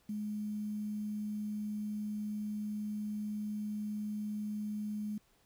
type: tone with quantisation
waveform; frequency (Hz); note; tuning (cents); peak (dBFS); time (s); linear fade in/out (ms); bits
sine; 210; G#3; +19; -35; 0.09-5.18; 5; 10
effects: pink hiss -70 dBFS RMS until 5.45 s